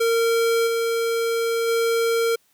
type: tone with level steps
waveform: square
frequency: 460 Hz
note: A#4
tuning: 23 cents flat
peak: -18 / -21 / -19 dBFS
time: 0-2.36 s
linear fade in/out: 10 ms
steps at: 0.66 / 1.67 s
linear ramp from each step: 20 ms
effects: white hiss -63 dBFS RMS until 2.53 s